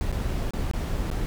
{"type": "noise with dropouts", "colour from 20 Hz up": "brown", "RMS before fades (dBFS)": -27, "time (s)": [0.01, 1.26], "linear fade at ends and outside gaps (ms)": 0, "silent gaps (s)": [[0.116, 0.126], [0.507, 0.535], [0.712, 0.735], [1.101, 1.114]], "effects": []}